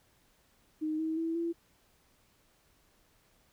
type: tone with pitch steps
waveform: sine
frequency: 310.4 / 318.9 / 327.7 / 336.7 Hz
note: D#4 / D#4 / E4 / E4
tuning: -4 / +43 / -10 / +37 cents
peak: -30 dBFS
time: 0.81-1.53 s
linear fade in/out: 20 ms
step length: 180 ms
effects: pink hiss -68 dBFS RMS until 3.52 s

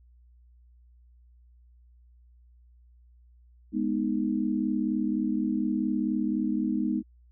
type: chord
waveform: sine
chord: G# minor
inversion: none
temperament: equal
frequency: 207.7 / 246.9 / 311.1 Hz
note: G#3 / B3 / D#4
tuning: 0 / 0 / 0 cents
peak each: -29 dBFS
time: 3.72-7.03 s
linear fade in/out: 50 ms
effects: added 60 Hz sine -54 dBFS peak until 7.31 s

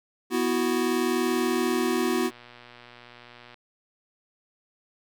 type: chord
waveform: square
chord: B suspended fourth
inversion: none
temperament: equal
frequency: 246.9 / 329.6 / 370 Hz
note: B3 / E4 / F#4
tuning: 0 / 0 / 0 cents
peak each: -28 / -29 / -27 dBFS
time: 0.3-2.31 s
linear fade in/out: 50 ms
type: click train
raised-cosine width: 0.3 ms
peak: -31 dBFS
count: 276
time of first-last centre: 1.27-3.543 s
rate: 121 Hz
effects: none

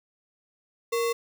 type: tone with sample-and-hold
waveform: sine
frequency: 466.2 Hz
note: A#4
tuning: in tune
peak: -23 dBFS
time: 0.92-1.13 s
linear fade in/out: 10 ms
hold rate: 1575 Hz
effects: none

